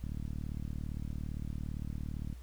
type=click train; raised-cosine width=5 ms; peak=-27 dBFS; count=87; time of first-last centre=0.04-2.327 s; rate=37.6 Hz; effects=added 60 Hz sine -45 dBFS peak until 2.42 s + pink hiss -62 dBFS RMS until 2.42 s